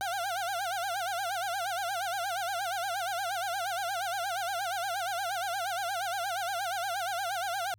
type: tone with vibrato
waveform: 30% pulse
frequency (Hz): 740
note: F#5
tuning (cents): 0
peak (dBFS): -28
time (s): 0.01-7.74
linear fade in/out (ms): 0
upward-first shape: sine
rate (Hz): 8.5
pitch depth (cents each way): 160
effects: added 103 Hz sine -60 dBFS peak until 7.78 s